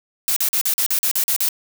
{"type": "noise bursts", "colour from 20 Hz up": "blue", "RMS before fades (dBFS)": -19, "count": 10, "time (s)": [0.28, 1.488], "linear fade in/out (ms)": 0, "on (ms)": 83, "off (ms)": 42, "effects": []}